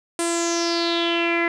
sawtooth tone with low-pass filter sweep, 338.9 Hz, E4, 48 cents sharp, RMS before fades -22 dBFS, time 0.19-1.48 s, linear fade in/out 2 ms, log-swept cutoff 9200 to 2000 Hz, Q 6.1, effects none

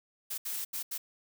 blue noise bursts at uneven times, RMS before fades -36 dBFS, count 4, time 0.3-0.38 / 0.45-0.65 / 0.73-0.83 / 0.91-0.98 s, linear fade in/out 10 ms, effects none

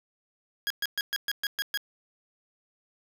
20% pulse tone bursts, 1647 Hz, G#6, 15 cents flat, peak -22 dBFS, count 8, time 0.67-1.774 s, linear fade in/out 0 ms, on 33 ms, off 120 ms, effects none

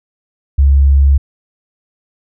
sine tone, 69.3 Hz, C#2, in tune, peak -5 dBFS, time 0.58-1.18 s, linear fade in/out 10 ms, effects none

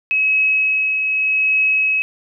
sine tone with tremolo, 2562 Hz, E7, 50 cents flat, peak -12 dBFS, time 0.11-2.02 s, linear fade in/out 0 ms, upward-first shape triangle, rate 0.83 Hz, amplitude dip 40%, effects none

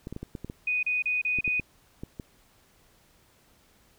clicks, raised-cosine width 3 ms, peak -23 dBFS, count 12, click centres 0.071 / 0.126 / 0.164 / 0.23 / 0.352 / 0.446 / 0.499 / 1.387 / 1.478 / 1.597 / 2.035 / 2.198 s
sine tone bursts, 2486 Hz, D#7, 2 cents flat, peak -24 dBFS, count 5, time 0.67-1.602 s, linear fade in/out 5 ms, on 160 ms, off 33 ms
effects pink hiss -62 dBFS RMS until 3.98 s

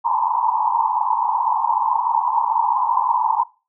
white band-pass noise, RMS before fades -19 dBFS, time 0.04-3.44 s, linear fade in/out 20 ms, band 870 to 1000 Hz, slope 96 dB/octave, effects noise-tail reverb RT60 0.3 s tail -20 dB re dry

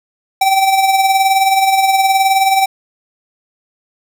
square tone with tremolo, 774 Hz, G5, 22 cents flat, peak -8 dBFS, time 0.41-2.66 s, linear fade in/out 5 ms, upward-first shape sine, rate 19 Hz, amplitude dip 50%, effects none

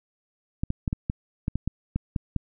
clicks, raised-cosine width 5 ms, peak -13 dBFS, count 11, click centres 0.635 / 0.704 / 0.878 / 0.929 / 1.099 / 1.481 / 1.556 / 1.676 / 1.96 / 2.162 / 2.363 s, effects none

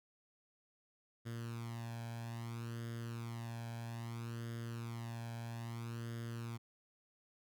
sawtooth tone with flanger, 116.4 Hz, A#2, 2 cents flat, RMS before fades -44 dBFS, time 1.25-6.58 s, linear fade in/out 20 ms, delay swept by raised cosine 0.6 to 1.25 ms, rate 0.61 Hz, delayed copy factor +0.7, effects none

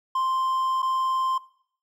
triangle tone with dropouts, 1046.5 Hz, C6, in tune, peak -20 dBFS, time 0.15-1.38 s, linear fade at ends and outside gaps 5 ms, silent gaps 0.821-0.827 s, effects noise-tail reverb RT60 0.6 s tail -19 dB re dry

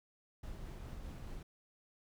brown noise with tremolo, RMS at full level -45 dBFS, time 0.43-1.43 s, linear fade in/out 5 ms, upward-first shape triangle, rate 4.8 Hz, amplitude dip 25%, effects none

